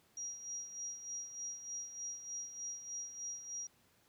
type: tone with tremolo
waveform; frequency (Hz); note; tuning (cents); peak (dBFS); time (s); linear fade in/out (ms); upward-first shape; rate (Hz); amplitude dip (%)
sine; 5720; F8; +41; -39; 0.17-3.67; 2; sine; 3.3; 65
effects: pink hiss -70 dBFS RMS until 4.08 s + high-pass 80 Hz 12 dB/octave